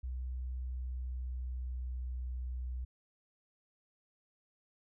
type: tone with pitch glide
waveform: sine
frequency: 63.1 to 62.41 Hz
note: B1 to B1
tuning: +38 to +19 cents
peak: -36 dBFS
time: 0.03-2.85 s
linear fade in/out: 10 ms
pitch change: -19 cents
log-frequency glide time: 0.48-2.24 s
effects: none

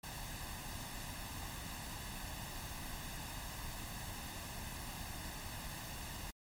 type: noise with comb filter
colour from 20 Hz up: pink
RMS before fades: -45 dBFS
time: 0.03-6.31 s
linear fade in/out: 10 ms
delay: 1.1 ms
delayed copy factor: +0.6
effects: MP3 64 kbps

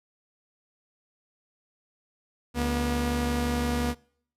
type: tone pair together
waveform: sawtooth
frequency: 71.6 / 240.8 Hz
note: D2 / B3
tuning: -43 / -44 cents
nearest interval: octave + major sixth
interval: 2099 cents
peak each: -25 / -23 dBFS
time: 2.54-3.95 s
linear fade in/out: 50 ms
effects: noise-tail reverb RT60 0.6 s tail -25 dB re dry + resampled to 32000 Hz

